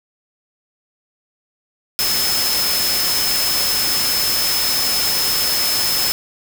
sine tone in noise, 5200 Hz, E8, 24 cents flat, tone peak -19 dBFS, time 1.99-6.12 s, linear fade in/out 0 ms, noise white, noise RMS -20 dBFS, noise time 1.99-6.12 s, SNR -2 dB, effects none

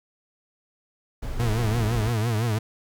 brown noise, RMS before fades -30 dBFS, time 1.22-2.11 s, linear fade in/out 10 ms
40% pulse tone with vibrato, 112.7 Hz, A2, 42 cents sharp, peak -21 dBFS, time 1.39-2.59 s, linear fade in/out 10 ms, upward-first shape triangle, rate 5.9 Hz, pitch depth 150 cents each way
effects none

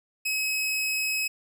sawtooth tone, 2557 Hz, D#7, 47 cents sharp, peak -22 dBFS, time 0.25-1.28 s, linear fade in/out 10 ms, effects none

